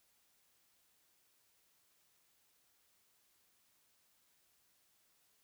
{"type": "silence", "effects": ["white hiss -74 dBFS RMS until 5.43 s"]}